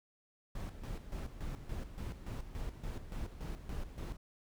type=noise with tremolo; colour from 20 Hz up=brown; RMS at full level=-40 dBFS; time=0.55-4.17 s; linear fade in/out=5 ms; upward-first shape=square; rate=3.5 Hz; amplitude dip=65%; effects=none